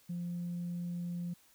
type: tone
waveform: sine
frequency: 174.3 Hz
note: F3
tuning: 3 cents flat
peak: -34 dBFS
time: 0.09-1.34 s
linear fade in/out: 10 ms
effects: tanh soft clip ceiling -32 dBFS + white hiss -65 dBFS RMS until 1.54 s